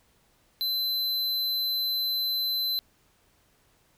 square tone, 4050 Hz, B7, 43 cents sharp, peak -26 dBFS, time 0.61-2.79 s, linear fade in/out 0 ms, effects pink hiss -65 dBFS RMS until 3.97 s

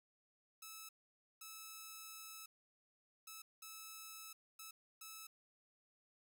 5% pulse tone bursts at uneven times, 1303 Hz, E6, 20 cents flat, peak -39 dBFS, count 6, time 0.62-0.89 / 1.41-2.46 / 3.27-3.42 / 3.62-4.33 / 4.59-4.71 / 5.01-5.27 s, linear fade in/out 5 ms, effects none

